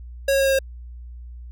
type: tone with pitch steps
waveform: square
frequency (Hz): 549 / 545.8 / 542.7 / 539.6 / 536.5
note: C#5 / C#5 / C#5 / C#5 / C5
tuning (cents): -17 / -27 / -37 / -47 / +43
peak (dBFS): -17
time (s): 0.28-0.59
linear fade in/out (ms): 5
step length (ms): 62
effects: added 60 Hz sine -35 dBFS peak until 1.51 s